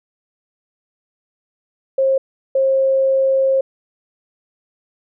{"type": "tone bursts at uneven times", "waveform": "sine", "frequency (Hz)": 535, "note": "C5", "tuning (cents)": 38, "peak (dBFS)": -12, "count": 2, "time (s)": [[1.98, 2.18], [2.55, 3.61]], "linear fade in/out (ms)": 5, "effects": []}